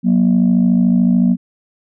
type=tone pair together; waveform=sine; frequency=184.58 / 238.3 Hz; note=F#3 / A#3; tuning=-4 / +38 cents; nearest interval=major third; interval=442 cents; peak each=-11 dBFS; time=0.03-1.37 s; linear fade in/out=50 ms; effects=tanh soft clip ceiling -5 dBFS